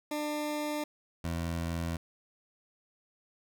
20% pulse tone pair in turn, 298.9 / 83.88 Hz, D4 / E2, +31 / +31 cents, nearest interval octave + minor seventh, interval 2200 cents, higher first, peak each -27 dBFS, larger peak neither, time 0.11-0.84 / 1.24-1.97 s, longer neither, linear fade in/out 5 ms, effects none

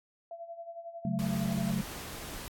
sine tone with tremolo, 675 Hz, E5, 41 cents sharp, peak -38 dBFS, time 0.31-1.71 s, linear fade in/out 2 ms, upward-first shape sine, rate 11 Hz, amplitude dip 70%
sine chord, F# minor, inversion second, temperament equal with one note detuned, 138.59 / 185 / 217 Hz, C#3 / F#3 / A3, 0 / 0 / -24 cents, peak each -35 / -32 / -33 dBFS, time 1.05-1.82 s, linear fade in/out 2 ms
pink noise, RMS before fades -42 dBFS, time 1.19-2.48 s, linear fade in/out 0 ms
effects AAC 64 kbps

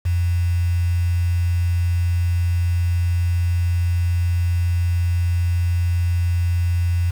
sine tone with quantisation, 87.31 Hz, F2, in tune, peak -16 dBFS, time 0.05-7.11 s, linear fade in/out 10 ms, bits 6, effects none

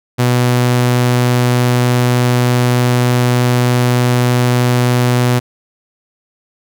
sawtooth tone, 123.3 Hz, B2, 2 cents flat, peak -6 dBFS, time 0.18-5.4 s, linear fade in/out 20 ms, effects none

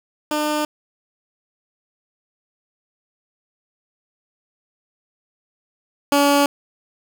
15% pulse tone pair in turn, 301.1 / 284.8 Hz, D4 / C#4, +43 / +47 cents, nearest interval minor second, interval 96 cents, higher first, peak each -13 / -7 dBFS, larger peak second, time 0.31-0.65 / 6.12-6.46 s, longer neither, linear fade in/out 2 ms, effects none

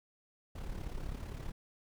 brown noise with amplitude modulation, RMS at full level -38 dBFS, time 0.55-1.52 s, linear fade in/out 10 ms, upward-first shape sine, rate 35.4 Hz, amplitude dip 60%, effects none

